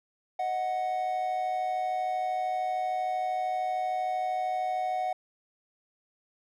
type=tone pair together; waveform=triangle; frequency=626 / 739 Hz; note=D#5 / F#5; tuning=+10 / -2 cents; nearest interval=minor third; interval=288 cents; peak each=-34 / -26 dBFS; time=0.39-5.13 s; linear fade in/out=5 ms; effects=none